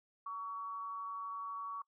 sine tone with amplitude modulation, 1128 Hz, C#6, 30 cents sharp, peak -37 dBFS, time 0.26-1.82 s, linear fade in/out 5 ms, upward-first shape sine, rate 199 Hz, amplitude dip 50%, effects noise-tail reverb RT60 0.1 s tail -22 dB re dry

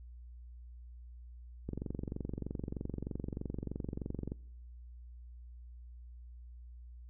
click train, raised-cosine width 3 ms, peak -25 dBFS, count 62, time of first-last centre 1.69-4.319 s, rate 23.2 Hz, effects noise-tail reverb RT60 0.8 s tail -24 dB re dry + added 60 Hz sine -48 dBFS peak until 7.09 s

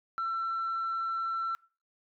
sine tone, 1344 Hz, E6, 33 cents sharp, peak -28 dBFS, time 0.18-1.55 s, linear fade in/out 0 ms, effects noise-tail reverb RT60 0.4 s tail -26 dB re dry + tanh soft clip ceiling -27 dBFS

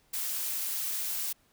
blue noise, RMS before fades -33 dBFS, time 0.13-1.33 s, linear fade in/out 10 ms, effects pink hiss -67 dBFS RMS until 1.52 s

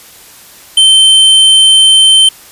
square tone, 3100 Hz, G7, 20 cents flat, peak -3 dBFS, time 0.77-2.29 s, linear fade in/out 5 ms, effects white hiss -36 dBFS RMS until 2.51 s + resampled to 32000 Hz

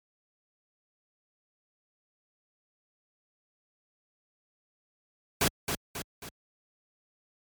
pink noise with echo, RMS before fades -24 dBFS, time 5.41-5.48 s, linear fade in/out 2 ms, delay 270 ms, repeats 3, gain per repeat -6 dB, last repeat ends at 6.29 s, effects high-pass 60 Hz 12 dB/octave + MP3 96 kbps

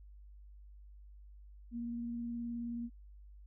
sine tone with vibrato, 235.8 Hz, A#3, 20 cents sharp, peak -37 dBFS, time 1.71-2.9 s, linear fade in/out 50 ms, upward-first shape sine, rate 19 Hz, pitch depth 13 cents each way, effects added 50 Hz sine -52 dBFS peak until 3.46 s

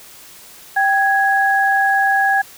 sine tone pair together, 784 / 1661.2 Hz, G5 / G#6, 0 / 0 cents, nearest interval octave + minor second, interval 1300 cents, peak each -15 dBFS, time 0.76-2.42 s, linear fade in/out 10 ms, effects white hiss -41 dBFS RMS until 2.57 s

